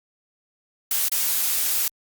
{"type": "noise with dropouts", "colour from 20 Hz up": "blue", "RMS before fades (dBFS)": -22, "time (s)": [0.91, 1.88], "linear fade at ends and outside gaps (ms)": 2, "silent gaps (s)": [1.085, 1.118], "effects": ["Opus 48 kbps"]}